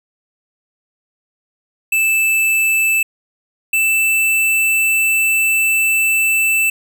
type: tone pair in turn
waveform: square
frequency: 2637 / 2650 Hz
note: E7 / E7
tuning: 0 / +9 cents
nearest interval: unison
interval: 9 cents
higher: second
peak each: -13 dBFS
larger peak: neither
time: 1.92-3.03 / 3.73-6.7 s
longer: second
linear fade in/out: 5 ms
effects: none